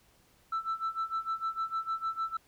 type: tone with tremolo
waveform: sine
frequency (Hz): 1326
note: E6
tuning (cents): +10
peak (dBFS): -26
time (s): 0.52-2.37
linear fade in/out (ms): 5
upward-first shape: sine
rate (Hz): 6.6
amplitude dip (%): 90
effects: tanh soft clip ceiling -27 dBFS + pink hiss -65 dBFS RMS until 2.47 s